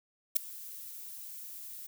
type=noise with ADSR envelope; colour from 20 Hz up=violet; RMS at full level=-23 dBFS; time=0.35-1.87 s; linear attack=16 ms; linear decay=5 ms; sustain=-22 dB; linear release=9 ms; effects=none